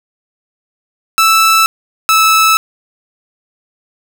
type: tone pair in turn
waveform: sawtooth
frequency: 1318.5 / 1307.9 Hz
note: E6 / E6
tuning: 0 / -14 cents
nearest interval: unison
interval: 14 cents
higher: first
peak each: -3 dBFS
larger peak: neither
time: 1.18-1.66 / 2.09-2.57 s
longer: neither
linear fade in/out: 0 ms
effects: none